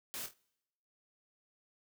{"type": "noise with echo", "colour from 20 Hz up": "white", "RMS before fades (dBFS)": -42, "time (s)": [0.14, 0.26], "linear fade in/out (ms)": 0, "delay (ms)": 25, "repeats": 3, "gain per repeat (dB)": -8, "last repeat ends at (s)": 0.335, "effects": ["noise-tail reverb RT60 0.9 s tail -26 dB re dry"]}